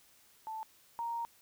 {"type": "tone pair in turn", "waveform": "sine", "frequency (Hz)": [880, 932.3], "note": ["A5", "A#5"], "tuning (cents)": [0, 0], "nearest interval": "minor second", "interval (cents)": 100, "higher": "second", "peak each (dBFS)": [-38, -34], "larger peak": "second", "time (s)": [[0.47, 0.63], [0.99, 1.25]], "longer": "second", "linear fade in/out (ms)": 0, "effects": ["white hiss -64 dBFS RMS until 1.41 s"]}